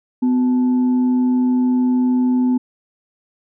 sine tone with frequency modulation, 251.5 Hz, B3, 32 cents sharp, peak -13 dBFS, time 0.22-2.58 s, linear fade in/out 10 ms, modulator 622 Hz, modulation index 0.2, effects none

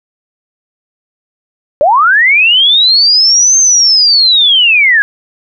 sine linear two-way sweep, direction up then down, 541 to 6370 to 1614 Hz, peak -4 dBFS, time 1.81-5.02 s, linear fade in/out 0 ms, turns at 3.58 s, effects none

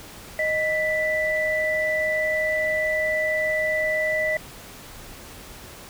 sine tone pair together, 622.3 / 1979.1 Hz, D#5 / B6, 0 / +3 cents, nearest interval octave + minor sixth, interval 2003 cents, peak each -24 / -23 dBFS, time 0.39-4.37 s, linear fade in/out 2 ms, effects pink hiss -42 dBFS RMS until 5.89 s

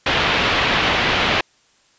white low-pass noise, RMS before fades -18 dBFS, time 0.06-1.41 s, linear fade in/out 5 ms, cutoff 3300 Hz, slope 24 dB/octave, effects white hiss -57 dBFS RMS until 1.98 s + resampled to 16000 Hz

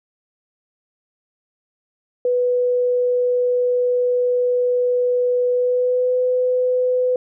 sine tone with pitch glide, 493.9 to 502.8 Hz, B4 to B4, 0 to +31 cents, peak -15 dBFS, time 2.25-7.16 s, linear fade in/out 2 ms, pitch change +31 cents, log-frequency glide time 5.51-6.16 s, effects none

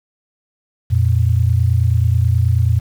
sine tone pair together, 87.31 / 116.63 Hz, F2 / A#2, 0 / +1 cents, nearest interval perfect fourth, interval 501 cents, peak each -14 dBFS, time 0.9-2.8 s, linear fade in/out 20 ms, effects 7-bit

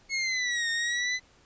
sawtooth exponential two-way sweep, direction down then up, 2190 to 1835 to 2021 Hz, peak -23 dBFS, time 0.09-1.2 s, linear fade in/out 50 ms, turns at 0.7 s, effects pink hiss -60 dBFS RMS until 1.45 s + resampled to 16000 Hz

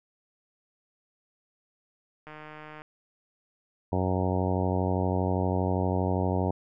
click train, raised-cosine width 0.5 ms, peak -29 dBFS, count 85, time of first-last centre 2.27-2.819 s, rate 153 Hz
harmonic tone, 92.5 Hz, F#2, in tune, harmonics 1 / 2 / 3 / 4 / 5 / 6 / 7 / 8 / 9 / 10, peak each -28 / -31 / -33 / -34 / -35 / -36 / -36 / -37 / -38 / -38 dBFS, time 3.92-6.51 s, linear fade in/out 5 ms
effects none

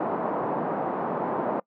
white band-pass noise, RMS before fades -28 dBFS, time 0-1.6 s, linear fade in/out 5 ms, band 170 to 960 Hz, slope 24 dB/octave, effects noise-tail reverb RT60 0.1 s tail -23 dB re dry

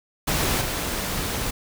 pink noise with level steps, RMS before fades -23 / -27 dBFS, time 0.27-1.51 s, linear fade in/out 10 ms, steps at 0.61 s, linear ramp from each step 2 ms, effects none

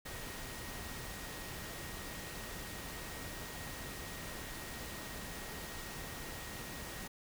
sine tone in noise, 1880 Hz, A#6, 14 cents sharp, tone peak -53 dBFS, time 0.05-7.08 s, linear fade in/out 10 ms, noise pink, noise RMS -45 dBFS, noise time 0.05-7.08 s, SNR -11 dB, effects none

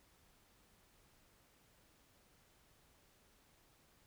silence, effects pink hiss -70 dBFS RMS until 4.06 s

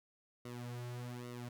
sawtooth tone with flanger, 121.9 Hz, B2, 22 cents flat, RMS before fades -45 dBFS, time 0.45-1.49 s, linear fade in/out 5 ms, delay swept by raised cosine 1.2 to 4 ms, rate 1.2 Hz, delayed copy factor -0.9, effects none

